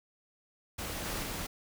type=noise with level steps; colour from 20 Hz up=pink; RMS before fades=-38 / -36 / -38 dBFS; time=0.78-1.47 s; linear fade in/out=10 ms; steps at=1.04 / 1.22 s; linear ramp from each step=20 ms; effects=none